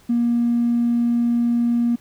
triangle tone with tanh clipping, 237.1 Hz, A#3, 30 cents sharp, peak -15 dBFS, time 0.09-1.96 s, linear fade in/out 10 ms, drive 1 dB, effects pink hiss -53 dBFS RMS until 2 s

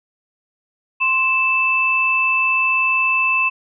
sine tone pair together, 1046.5 / 2639 Hz, C6 / E7, 0 / +1 cents, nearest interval octave + major third, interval 1601 cents, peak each -21 / -15 dBFS, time 1-3.5 s, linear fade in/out 20 ms, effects none

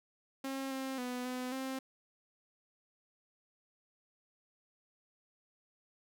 sawtooth tone with pitch steps, 269.2 / 265.7 / 248.5 / 252.2 / 264.2 Hz, C4 / C4 / B3 / B3 / C4, +49 / +27 / +11 / +36 / +17 cents, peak -33 dBFS, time 0.44-1.79 s, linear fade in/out 5 ms, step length 270 ms, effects none

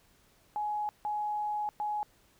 sine tone bursts at uneven times, 839 Hz, G#5, 17 cents sharp, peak -30 dBFS, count 3, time 0.56-0.89 / 1.05-1.69 / 1.8-2.03 s, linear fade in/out 0 ms, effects pink hiss -65 dBFS RMS until 2.39 s

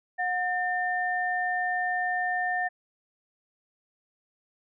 sine tone pair together, 726.8 / 1800 Hz, F#5 / A6, -31 / +39 cents, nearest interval octave + major third, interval 1570 cents, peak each -28 dBFS, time 0.18-2.69 s, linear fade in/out 20 ms, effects none

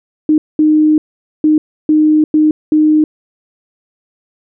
sine tone bursts at uneven times, 307.2 Hz, D#4, 22 cents flat, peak -6 dBFS, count 6, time 0.29-0.38 / 0.59-0.98 / 1.44-1.58 / 1.89-2.24 / 2.34-2.51 / 2.72-3.04 s, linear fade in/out 2 ms, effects none

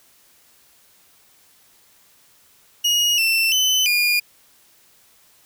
30% pulse tone with pitch steps, 2882 / 2682 / 3029 / 2426 Hz, F#7 / E7 / F#7 / D#7, -46 / +29 / +40 / -44 cents, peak -13 dBFS, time 2.84-4.2 s, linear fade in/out 10 ms, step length 340 ms, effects white hiss -55 dBFS RMS until 5.45 s

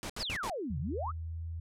pink noise bursts, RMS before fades -39 dBFS, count 4, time 0.03-0.498 s, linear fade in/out 0 ms, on 66 ms, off 68 ms
sine exponential two-way sweep, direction down then up, 5650 to 122 to 1409 Hz, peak -34 dBFS, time 0.19-1.12 s, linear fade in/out 20 ms, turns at 0.79 s
sine tone with pitch glide, 81 to 82.65 Hz, E2 to E2, -30 to +5 cents, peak -36 dBFS, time 0.7-1.6 s, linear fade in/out 5 ms, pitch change +35 cents, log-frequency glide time 1.06-1.48 s
effects low-pass 10000 Hz 12 dB/octave

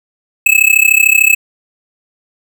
square tone with amplitude modulation, 2598 Hz, E7, 26 cents flat, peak -3 dBFS, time 0.46-1.35 s, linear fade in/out 5 ms, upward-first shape sine, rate 33.4 Hz, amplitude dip 95%, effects none

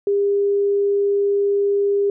sine tone, 402.5 Hz, G4, 46 cents sharp, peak -15 dBFS, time 0.07-2.1 s, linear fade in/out 2 ms, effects none

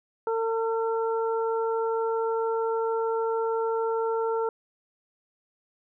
harmonic tone, 452.2 Hz, A4, 47 cents sharp, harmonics 1 / 2 / 3, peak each -25 / -31 / -35 dBFS, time 0.27-4.49 s, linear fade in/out 2 ms, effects none

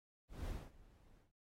brown noise with ADSR envelope, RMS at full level -42 dBFS, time 0.28-1.32 s, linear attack 190 ms, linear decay 240 ms, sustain -22 dB, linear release 130 ms, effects AAC 48 kbps

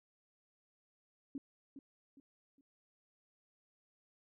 sine tone with echo, 275.4 Hz, C#4, 11 cents flat, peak -39 dBFS, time 1.35-1.38 s, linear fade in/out 2 ms, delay 410 ms, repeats 3, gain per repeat -9 dB, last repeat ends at 2.61 s, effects none

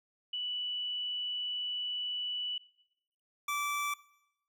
sine / 25% pulse tone pair in turn, 2962 / 1162.3 Hz, F#7 / D6, +1 / -18 cents, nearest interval octave + major third, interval 1619 cents, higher first, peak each -33 / -28 dBFS, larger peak second, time 0.33-2.58 / 3.48-3.94 s, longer first, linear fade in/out 5 ms, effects noise-tail reverb RT60 0.8 s tail -19 dB re dry

